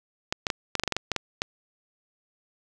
clicks, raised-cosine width 0.2 ms, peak -8 dBFS, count 12, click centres 0.325 / 0.468 / 0.502 / 0.753 / 0.797 / 0.836 / 0.877 / 0.923 / 0.966 / 1.117 / 1.163 / 1.419 s, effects none

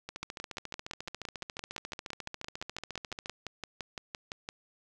two click trains, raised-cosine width 0.2 ms, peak -20 / -22 dBFS, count 26 / 46, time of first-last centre 0.23-4.489 / 0.09-3.259 s, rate 5.87 / 14.2 Hz, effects none

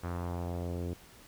sawtooth tone with low-pass filter sweep, 87.31 Hz, F2, in tune, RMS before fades -36 dBFS, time 0.03-0.94 s, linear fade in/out 10 ms, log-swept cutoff 1400 to 400 Hz, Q 1.8, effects pink hiss -56 dBFS RMS until 1.27 s

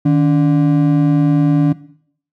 triangle ring-modulated tone, 220 Hz, A3, in tune, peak -4 dBFS, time 0.05-1.73 s, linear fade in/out 10 ms, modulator 64.9 Hz, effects noise-tail reverb RT60 0.6 s tail -17 dB re dry

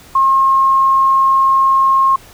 sine tone, 1074 Hz, C6, 45 cents sharp, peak -8 dBFS, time 0.15-2.16 s, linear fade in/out 5 ms, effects pink hiss -41 dBFS RMS until 2.33 s

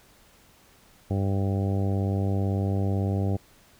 harmonic tone, 98 Hz, G2, in tune, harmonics 1 / 2 / 3 / 4 / 5 / 6 / 7 / 8, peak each -24 / -30 / -34 / -36 / -38 / -40 / -41 / -42 dBFS, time 1.1-3.37 s, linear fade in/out 10 ms, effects pink hiss -57 dBFS RMS until 3.79 s

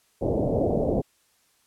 white low-pass noise, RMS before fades -24 dBFS, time 0.21-1.02 s, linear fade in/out 20 ms, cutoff 660 Hz, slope 48 dB/octave, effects white hiss -65 dBFS RMS until 1.66 s + low-pass 12000 Hz 12 dB/octave

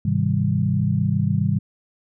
sine chord, Ab major seventh, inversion none, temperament equal with one note detuned, 103.83 / 130.81 / 158.56 / 196 Hz, Ab2 / C3 / Eb3 / G3, 0 / 0 / +33 / 0 cents, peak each -23 dBFS, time 0.05-1.59 s, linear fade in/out 5 ms, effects none

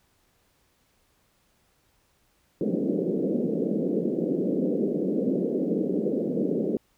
pink band-pass noise, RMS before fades -26 dBFS, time 2.61-6.77 s, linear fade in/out 2 ms, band 180 to 510 Hz, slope 48 dB/octave, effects pink hiss -67 dBFS RMS until 6.97 s

